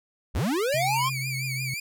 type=linear sweep; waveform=square; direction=up; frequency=36.72 to 1100 Hz; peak=-24 dBFS; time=0.34-1.1 s; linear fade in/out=20 ms
type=tone with vibrato; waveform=sawtooth; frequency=2309 Hz; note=D7; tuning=30 cents flat; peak=-27 dBFS; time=0.72-1.8 s; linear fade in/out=5 ms; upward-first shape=triangle; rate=5.8 Hz; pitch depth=110 cents each way
type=tone with pitch glide; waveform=sine; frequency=132.5 to 130.98 Hz; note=C3 to C3; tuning=+22 to +2 cents; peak=-30 dBFS; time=0.74-1.74 s; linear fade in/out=2 ms; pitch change=-20 cents; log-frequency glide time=0.96-1.63 s
effects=none